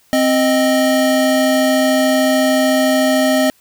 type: tone pair together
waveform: square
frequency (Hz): 261.9 / 622.3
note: C4 / D#5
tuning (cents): +2 / 0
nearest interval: octave + minor third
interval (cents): 1498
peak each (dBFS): -15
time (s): 0.13-3.5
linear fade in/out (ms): 0
effects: white hiss -54 dBFS RMS until 3.6 s